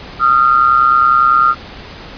sine tone pair together, 1236 / 1366 Hz, D#6 / F6, -12 / -39 cents, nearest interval major second, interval 173 cents, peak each -10 dBFS, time 0.19-1.55 s, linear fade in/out 50 ms, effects pink hiss -32 dBFS RMS until 2.17 s + resampled to 11025 Hz

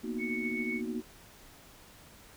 sine chord, B major seventh, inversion third, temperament equal, 233.1 / 246.9 / 311.1 / 370 Hz, A#3 / B3 / D#4 / F#4, 0 / 0 / 0 / 0 cents, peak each -36 / -39 / -40 / -40 dBFS, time 0.03-1.02 s, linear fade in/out 20 ms
sine tone with tremolo, 2217 Hz, C#7, in tune, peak -33 dBFS, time 0.18-0.82 s, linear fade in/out 50 ms, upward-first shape sine, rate 7.9 Hz, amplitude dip 35%
effects pink hiss -55 dBFS RMS until 2.36 s

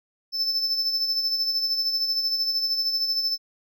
triangle tone with tremolo, 5274 Hz, E8, in tune, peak -19 dBFS, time 0.32-3.38 s, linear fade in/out 50 ms, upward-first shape sine, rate 13 Hz, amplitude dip 50%, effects none

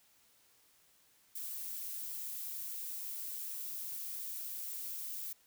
violet noise, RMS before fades -42 dBFS, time 1.35-5.33 s, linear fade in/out 5 ms, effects white hiss -68 dBFS RMS until 5.46 s

